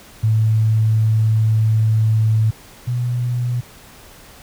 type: tone pair in turn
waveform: sine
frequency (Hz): 110 / 122.23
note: A2 / B2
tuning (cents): 0 / -17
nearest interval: major second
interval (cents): 183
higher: second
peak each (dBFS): -12 / -17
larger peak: first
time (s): 0.23-2.51 / 2.87-3.61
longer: first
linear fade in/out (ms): 10
effects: pink hiss -43 dBFS RMS until 4.42 s